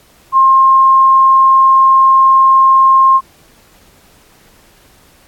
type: tone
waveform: sine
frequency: 1064 Hz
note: C6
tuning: 29 cents sharp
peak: -4 dBFS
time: 0.32-3.21 s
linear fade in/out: 50 ms
effects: pink hiss -47 dBFS RMS until 5.27 s + AAC 64 kbps